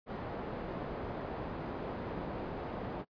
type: low-pass noise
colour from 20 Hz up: white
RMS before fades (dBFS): -40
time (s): 0.06-3.05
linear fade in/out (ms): 50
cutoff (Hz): 650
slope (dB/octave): 12
effects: noise-tail reverb RT60 0.1 s tail -25 dB re dry + resampled to 11025 Hz